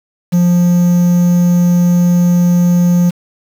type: tone with quantisation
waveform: triangle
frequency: 175.7 Hz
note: F3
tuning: 11 cents sharp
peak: -5 dBFS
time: 0.32-3.11 s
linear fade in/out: 20 ms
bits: 5
effects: none